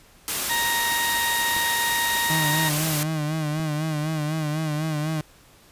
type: noise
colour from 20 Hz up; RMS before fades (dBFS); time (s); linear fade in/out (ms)
white; -26; 0.28-3.03; 0
type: harmonic tone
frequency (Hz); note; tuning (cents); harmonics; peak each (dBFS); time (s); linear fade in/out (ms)
936; A#5; +7; 1 / 2 / 3 / 4; -27 / -25 / -38 / -30; 0.49-2.7; 20
type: clicks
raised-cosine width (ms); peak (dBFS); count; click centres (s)
3; -24; 2; 1.566 / 3.599
type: tone with vibrato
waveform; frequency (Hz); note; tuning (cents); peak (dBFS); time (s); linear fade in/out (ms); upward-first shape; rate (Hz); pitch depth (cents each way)
35% pulse; 154.2; D#3; -15; -22; 2.3-5.21; 2; sine; 4; 65
effects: pink hiss -53 dBFS RMS until 5.71 s + resampled to 32000 Hz